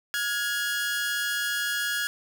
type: tone pair together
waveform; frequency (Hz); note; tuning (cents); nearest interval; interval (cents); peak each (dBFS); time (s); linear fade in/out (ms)
sawtooth; 1426 / 1665; F6 / G#6; +36 / +4; minor third; 268; -27 / -24; 0.14-2.07; 0
effects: none